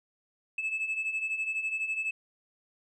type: beating tone pair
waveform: sine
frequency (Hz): 2600 / 2612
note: E7 / E7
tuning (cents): -24 / -17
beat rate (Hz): 12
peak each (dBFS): -34 / -29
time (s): 0.58-2.11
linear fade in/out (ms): 5
effects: tanh soft clip ceiling -26 dBFS